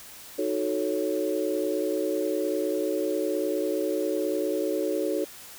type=chord; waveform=sine; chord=D# half-diminished seventh; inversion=none; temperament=equal; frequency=311.1 / 370 / 440 / 554.4 Hz; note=D#4 / F#4 / A4 / C#5; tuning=0 / 0 / 0 / 0 cents; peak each=-30 dBFS; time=0.38-5.25 s; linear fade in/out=10 ms; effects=white hiss -45 dBFS RMS until 5.58 s